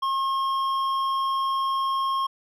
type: tone with hard clipping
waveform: sine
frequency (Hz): 1076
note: C6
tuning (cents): +48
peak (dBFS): -24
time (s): 0.02-2.27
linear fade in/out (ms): 10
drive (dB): 7
effects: none